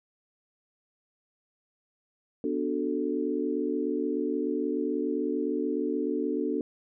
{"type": "chord", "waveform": "sine", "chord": "B minor seventh", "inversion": "none", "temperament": "equal", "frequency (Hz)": [246.9, 293.7, 370, 440], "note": ["B3", "D4", "F#4", "A4"], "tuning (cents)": [0, 0, 0, 0], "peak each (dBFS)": [-33, -30, -33, -32], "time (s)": [2.44, 6.61], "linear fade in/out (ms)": 2, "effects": []}